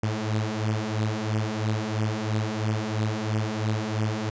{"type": "beating tone pair", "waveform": "sawtooth", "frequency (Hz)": [106.5, 109.5], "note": ["G#2", "A2"], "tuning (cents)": [44, -8], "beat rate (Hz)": 3, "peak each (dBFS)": [-25, -23], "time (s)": [0.03, 4.3], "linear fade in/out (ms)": 5, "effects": ["resampled to 16000 Hz"]}